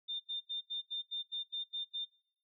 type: tone bursts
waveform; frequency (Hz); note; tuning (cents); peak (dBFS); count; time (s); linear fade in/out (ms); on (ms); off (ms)
sine; 3608; A7; +43; -36; 10; 0.08-2.054; 20; 120; 86
effects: noise-tail reverb RT60 0.7 s tail -25 dB re dry